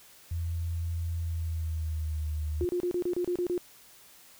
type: tone with pitch glide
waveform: sine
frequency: 84 to 76.58 Hz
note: E2 to D#2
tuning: +33 to -27 cents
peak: -29 dBFS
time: 0.31-2.65 s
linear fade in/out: 5 ms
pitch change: -160 cents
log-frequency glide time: 1.18-2.26 s
type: tone bursts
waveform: sine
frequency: 355 Hz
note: F4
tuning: 28 cents sharp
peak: -26 dBFS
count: 9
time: 2.61-3.578 s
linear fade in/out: 0 ms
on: 80 ms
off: 31 ms
effects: white hiss -55 dBFS RMS until 4.39 s